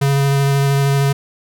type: tone with vibrato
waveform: square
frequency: 139.1 Hz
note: C#3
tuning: 6 cents sharp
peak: -13 dBFS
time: 0.01-1.13 s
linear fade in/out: 10 ms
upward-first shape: square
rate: 13 Hz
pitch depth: 9 cents each way
effects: none